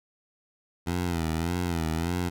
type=tone with vibrato; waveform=15% pulse; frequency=84.3 Hz; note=E2; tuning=39 cents sharp; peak=-20 dBFS; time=0.86-2.3 s; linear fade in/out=20 ms; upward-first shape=sine; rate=1.7 Hz; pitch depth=100 cents each way; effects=none